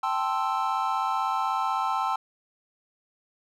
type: chord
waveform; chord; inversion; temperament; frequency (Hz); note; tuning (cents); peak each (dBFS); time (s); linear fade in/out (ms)
triangle; A minor seventh; third; equal; 784 / 880 / 1046.5 / 1318.5; G5 / A5 / C6 / E6; 0 / 0 / 0 / 0; -28; 0.03-2.16; 5
effects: none